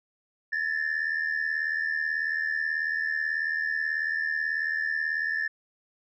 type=tone pair together; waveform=sine; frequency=1723 / 1801.3 Hz; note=A6 / A6; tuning=-37 / +40 cents; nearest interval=minor second; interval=77 cents; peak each=-27 dBFS; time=0.52-5.48 s; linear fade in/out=10 ms; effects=tanh soft clip ceiling -22 dBFS